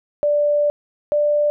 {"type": "tone pair in turn", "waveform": "sine", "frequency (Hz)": [587.3, 590.5], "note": ["D5", "D5"], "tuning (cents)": [0, 9], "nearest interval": "unison", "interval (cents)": 9, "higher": "second", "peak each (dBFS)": -14, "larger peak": "neither", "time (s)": [[0.23, 0.7], [1.12, 1.5]], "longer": "first", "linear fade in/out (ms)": 0, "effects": []}